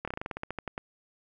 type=slowing click train; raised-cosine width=0.5 ms; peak=-19 dBFS; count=14; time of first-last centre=0.05-0.779 s; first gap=26 ms; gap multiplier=1.12; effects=none